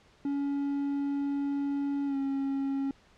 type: tone with pitch glide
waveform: triangle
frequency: 281.7 to 273.7 Hz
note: C#4 to C#4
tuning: +28 to -22 cents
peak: -26 dBFS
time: 0.25-2.91 s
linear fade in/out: 2 ms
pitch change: -50 cents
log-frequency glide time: 2.06-2.16 s
effects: pink hiss -61 dBFS RMS until 3.17 s + low-pass 5000 Hz 12 dB/octave